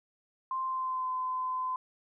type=tone with pitch glide; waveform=sine; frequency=1046.5 to 1023.8 Hz; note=C6 to C6; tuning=0 to -38 cents; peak=-30 dBFS; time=0.51-1.76 s; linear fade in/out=2 ms; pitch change=-38 cents; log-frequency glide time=0.64-1.1 s; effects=none